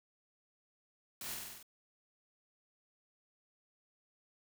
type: noise with echo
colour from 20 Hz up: white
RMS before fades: -44 dBFS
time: 1.21-1.34 s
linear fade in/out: 2 ms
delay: 48 ms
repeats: 6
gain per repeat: -2 dB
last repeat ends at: 1.628 s
effects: none